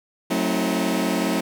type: chord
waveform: sawtooth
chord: F# diminished seventh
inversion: none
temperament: just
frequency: 185 / 222 / 266.4 / 319.7 Hz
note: F#3 / A3 / C4 / Eb4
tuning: 0 / +16 / +31 / +47 cents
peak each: -22 dBFS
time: 0.3-1.41 s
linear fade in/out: 10 ms
effects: none